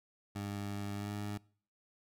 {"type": "tone with pitch glide", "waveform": "20% pulse", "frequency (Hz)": [101.3, 103.13], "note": ["G#2", "G#2"], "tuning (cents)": [-43, -12], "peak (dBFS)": -33, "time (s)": [0.35, 1.38], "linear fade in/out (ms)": 10, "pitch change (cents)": 31, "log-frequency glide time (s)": [0.96, 1.1], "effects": ["noise-tail reverb RT60 0.5 s tail -24 dB re dry"]}